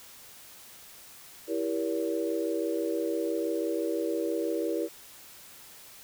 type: chord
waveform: sine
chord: E diminished seventh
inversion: none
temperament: just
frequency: 329.6 / 395.6 / 474.7 / 569.6 Hz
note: E4 / G4 / Bb4 / Db5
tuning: 0 / +16 / +31 / +47 cents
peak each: -31 / -34 / -32 / -35 dBFS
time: 1.47-4.89 s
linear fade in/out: 50 ms
effects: white hiss -50 dBFS RMS until 6.03 s